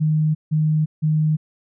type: tone bursts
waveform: sine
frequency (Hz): 154.7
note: D#3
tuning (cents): -10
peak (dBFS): -15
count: 3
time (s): 0-1.37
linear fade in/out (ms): 20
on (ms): 350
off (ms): 160
effects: none